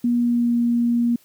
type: tone with pitch glide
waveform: sine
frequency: 240 to 237.2 Hz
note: B3 to A#3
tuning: -49 to +30 cents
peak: -16 dBFS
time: 0.04-1.16 s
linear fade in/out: 5 ms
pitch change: -21 cents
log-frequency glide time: 0.16-0.56 s
effects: white hiss -56 dBFS RMS until 1.24 s